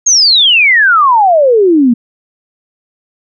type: exponential sweep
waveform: sine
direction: down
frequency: 6645 to 226.7 Hz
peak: -4 dBFS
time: 0.06-1.94 s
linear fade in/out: 10 ms
effects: none